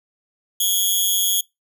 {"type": "tone with amplitude modulation", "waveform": "10% pulse", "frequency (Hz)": 3322, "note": "G#7", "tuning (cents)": 0, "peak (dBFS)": -5, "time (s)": [0.6, 1.41], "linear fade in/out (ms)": 5, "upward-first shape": "sine", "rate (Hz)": 192, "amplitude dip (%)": 85, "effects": ["noise-tail reverb RT60 0.2 s tail -24 dB re dry"]}